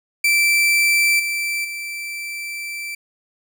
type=tone with level steps; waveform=40% pulse; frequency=2336 Hz; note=D7; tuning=10 cents flat; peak=-13 / -20 / -26 dBFS; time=0.24-2.95 s; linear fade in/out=5 ms; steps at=1.19 / 1.64 s; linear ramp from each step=10 ms; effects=none